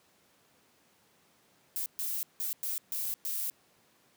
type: noise bursts at uneven times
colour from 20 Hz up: violet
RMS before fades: -34 dBFS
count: 6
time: 1.76-1.86 / 1.99-2.23 / 2.4-2.53 / 2.63-2.78 / 2.92-3.14 / 3.25-3.5 s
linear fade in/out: 0 ms
effects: pink hiss -66 dBFS RMS until 4.16 s + high-pass 150 Hz 12 dB/octave